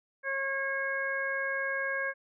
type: harmonic tone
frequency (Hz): 544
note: C#5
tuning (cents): -33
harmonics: 1 / 2 / 3 / 4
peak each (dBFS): -36 / -40 / -31 / -39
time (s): 0.23-2.14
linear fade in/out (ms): 50
effects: none